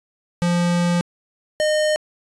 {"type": "tone pair in turn", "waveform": "square", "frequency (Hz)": [174.2, 612.1], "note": ["F3", "D#5"], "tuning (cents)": [-4, -28], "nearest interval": "octave + minor seventh", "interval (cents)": 2176, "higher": "second", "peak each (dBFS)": -17, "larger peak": "neither", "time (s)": [[0.42, 1.01], [1.6, 1.96]], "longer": "first", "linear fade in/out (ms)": 0, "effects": ["resampled to 22050 Hz"]}